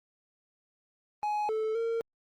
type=tone with pitch steps; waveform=triangle; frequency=839 / 437.6 / 458.6 Hz; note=G#5 / A4 / A#4; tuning=+17 / -9 / -28 cents; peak=-26 dBFS; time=1.23-2.01 s; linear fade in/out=0 ms; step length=260 ms; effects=Opus 24 kbps